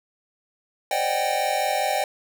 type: tone cluster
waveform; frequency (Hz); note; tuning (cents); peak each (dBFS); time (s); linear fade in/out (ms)
square; 521 / 576 / 616 / 749 / 794; C5 / D5 / D#5 / F#5 / G5; -7 / -34 / -17 / +21 / +22; -34 / -31 / -29 / -28 / -26; 0.91-2.04; 2
effects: none